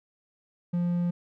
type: tone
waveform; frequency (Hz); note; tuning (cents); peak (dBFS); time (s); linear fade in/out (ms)
triangle; 174.61; F3; 0; -22; 0.73-1.11; 10
effects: none